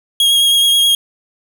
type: tone with vibrato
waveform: 45% pulse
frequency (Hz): 3279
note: G#7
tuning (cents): -23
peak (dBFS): -9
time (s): 0.2-0.95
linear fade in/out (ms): 2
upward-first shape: sine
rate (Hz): 9.4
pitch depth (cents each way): 20
effects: none